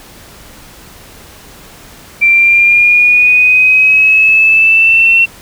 sine exponential sweep, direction up, 2349 to 2718 Hz, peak -4 dBFS, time 2.21-5.26 s, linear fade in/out 20 ms, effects pink hiss -36 dBFS RMS until 5.41 s

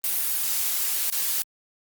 blue noise with dropouts, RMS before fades -25 dBFS, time 0.04-1.42 s, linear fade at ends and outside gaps 0 ms, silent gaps 1.1-1.124 s, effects Opus 32 kbps

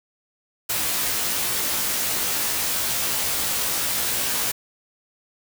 white noise with comb filter, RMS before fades -24 dBFS, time 0.69-4.52 s, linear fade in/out 10 ms, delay 17 ms, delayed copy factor +1, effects none

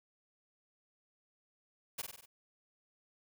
white noise with echo, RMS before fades -39 dBFS, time 1.98-2.02 s, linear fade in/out 10 ms, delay 48 ms, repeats 5, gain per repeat -4 dB, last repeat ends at 2.26 s, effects none

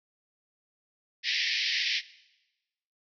pink band-pass noise, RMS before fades -29 dBFS, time 1.23-2.02 s, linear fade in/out 50 ms, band 1800 to 5500 Hz, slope 96 dB/octave, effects noise-tail reverb RT60 1.0 s tail -19 dB re dry

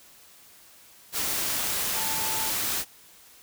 sine tone in noise, 880 Hz, A5, in tune, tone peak -35 dBFS, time 1.93-2.53 s, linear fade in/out 50 ms, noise white, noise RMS -28 dBFS, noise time 1.12-2.85 s, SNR -10 dB, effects white hiss -53 dBFS RMS until 3.42 s

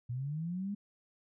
sine linear sweep, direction up, 117 to 207.7 Hz, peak -34 dBFS, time 0.09-0.75 s, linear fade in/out 10 ms, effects none

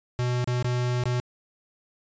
square tone with dropouts, 123.47 Hz, B2, in tune, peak -24 dBFS, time 0.19-1.2 s, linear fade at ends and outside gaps 0 ms, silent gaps 0.443-0.475 / 0.626-0.645 / 1.037-1.056 s, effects resampled to 16000 Hz

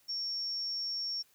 sine tone, 5490 Hz, F8, 31 cents flat, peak -33 dBFS, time 0.08-1.23 s, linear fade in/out 20 ms, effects white hiss -67 dBFS RMS until 1.34 s

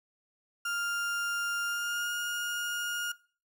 35% pulse tone with pitch glide, 1400 to 1426.1 Hz, F6 to F6, +4 to +36 cents, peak -29 dBFS, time 0.65-3.12 s, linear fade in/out 5 ms, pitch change +32 cents, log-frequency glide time 1.64-2.12 s, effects noise-tail reverb RT60 0.4 s tail -20 dB re dry

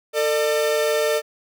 45% pulse tone pair together, 448 / 601.6 Hz, A4 / D5, +31 / +42 cents, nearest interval perfect fourth, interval 511 cents, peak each -21 / -21 dBFS, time 0.13-1.22 s, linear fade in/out 50 ms, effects none

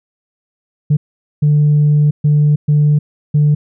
sine tone bursts at uneven times, 148.4 Hz, D3, 18 cents sharp, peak -6 dBFS, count 5, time 0.9-0.97 / 1.42-2.11 / 2.24-2.56 / 2.68-2.99 / 3.34-3.55 s, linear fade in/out 10 ms, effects tanh soft clip ceiling -5 dBFS

